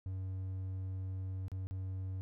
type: tone with dropouts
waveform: triangle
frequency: 94.3 Hz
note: F#2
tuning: 33 cents sharp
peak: -35 dBFS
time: 0.06-2.21 s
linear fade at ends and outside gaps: 0 ms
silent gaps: 1.482-1.517 / 1.67-1.71 s
effects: none